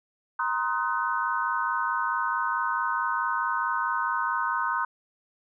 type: chord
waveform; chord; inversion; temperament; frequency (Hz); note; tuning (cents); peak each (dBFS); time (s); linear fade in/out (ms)
sine; C half-diminished seventh; third; just; 941.9 / 1046.5 / 1255.8 / 1507; Bb5 / C6 / Eb6 / Gb6; +18 / 0 / +16 / +31; -30; 0.39-4.85; 5
effects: none